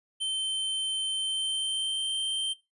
square tone with pitch glide, 3099 to 3131 Hz, G7 to G7, -21 to -3 cents, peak -28 dBFS, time 0.2-2.54 s, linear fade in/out 20 ms, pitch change +18 cents, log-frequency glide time 1.14-2.13 s, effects noise-tail reverb RT60 0.2 s tail -17 dB re dry + resampled to 24000 Hz

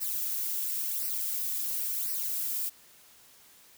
violet noise with flanger, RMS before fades -32 dBFS, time 0-2.7 s, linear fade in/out 20 ms, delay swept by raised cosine 0.29 to 3.09 ms, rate 0.95 Hz, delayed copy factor -0.75, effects white hiss -57 dBFS RMS until 3.77 s

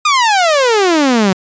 sawtooth exponential sweep, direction down, 1249 to 181.8 Hz, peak -5 dBFS, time 0.05-1.33 s, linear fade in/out 5 ms, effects resampled to 16000 Hz

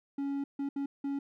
triangle tone bursts at uneven times, 279.1 Hz, C#4, 12 cents sharp, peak -29 dBFS, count 4, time 0.18-0.44 / 0.59-0.69 / 0.76-0.86 / 1.04-1.19 s, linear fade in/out 5 ms, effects none

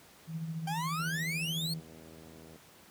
sine tone with tremolo, 161.9 Hz, E3, 31 cents flat, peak -32 dBFS, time 0.27-1.81 s, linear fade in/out 50 ms, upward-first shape sine, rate 14 Hz, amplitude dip 50%
40% pulse exponential sweep, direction up, 775 to 4444 Hz, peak -33 dBFS, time 0.67-1.74 s, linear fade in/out 5 ms
click train, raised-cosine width 2 ms, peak -39 dBFS, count 126, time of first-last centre 1-2.559 s, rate 80.2 Hz
effects pink hiss -57 dBFS RMS until 2.9 s + high-pass 100 Hz 12 dB/octave

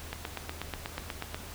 click train, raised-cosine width 0.3 ms, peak -18 dBFS, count 11, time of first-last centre 0.13-1.345 s, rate 8.23 Hz, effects added 79 Hz sine -46 dBFS peak until 1.54 s + pink hiss -45 dBFS RMS until 1.54 s

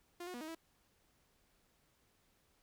sawtooth tone with pitch steps, 349.8 / 362.6 / 242.2 / 313.9 / 327.1 Hz, F4 / F#4 / B3 / D#4 / E4, +3 / -35 / -34 / +15 / -13 cents, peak -40 dBFS, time 0.2-0.55 s, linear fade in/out 5 ms, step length 70 ms, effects pink hiss -74 dBFS RMS until 2.62 s

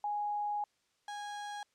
sine / 35% pulse tone pair in turn, 829 / 824.5 Hz, G#5 / G#5, -3 / -13 cents, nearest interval unison, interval 10 cents, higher first, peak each -32 / -38 dBFS, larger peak first, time 0.04-0.64 / 1.08-1.63 s, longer first, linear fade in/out 2 ms, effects white hiss -75 dBFS RMS until 1.74 s + low-pass 7000 Hz 12 dB/octave

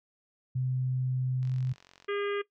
sine tone, 128.6 Hz, C3, 30 cents flat, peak -27 dBFS, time 0.55-1.73 s, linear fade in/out 10 ms
click train, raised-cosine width 0.2 ms, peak -36 dBFS, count 29, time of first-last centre 1.43-2.045 s, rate 45.5 Hz
harmonic tone, 405.9 Hz, G#4, 40 cents flat, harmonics 1 / 3 / 4 / 5 / 6 / 7 / 8, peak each -30 / -39 / -41 / -41 / -45 / -48 / -48 dBFS, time 2.08-2.42 s, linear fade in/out 10 ms
effects noise-tail reverb RT60 0.1 s tail -17 dB re dry

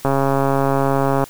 click train, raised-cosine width 1 ms, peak -4 dBFS, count 164, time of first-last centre 0.05-1.24 s, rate 137 Hz, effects white hiss -42 dBFS RMS until 1.29 s

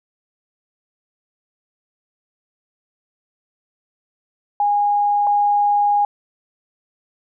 sine tone pair in turn, 821 / 821 Hz, G#5 / G#5, -20 / -20 cents, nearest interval unison, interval 0 cents, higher neither, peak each -14 / -13 dBFS, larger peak second, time 4.6-5.27 / 5.27-6.05 s, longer second, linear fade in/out 2 ms, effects none

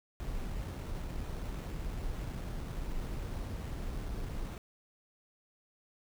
brown noise with sample-and-hold, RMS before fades -38 dBFS, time 0.2-4.58 s, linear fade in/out 0 ms, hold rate 4900 Hz, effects none

